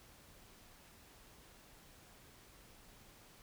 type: silence
effects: pink hiss -61 dBFS RMS until 3.42 s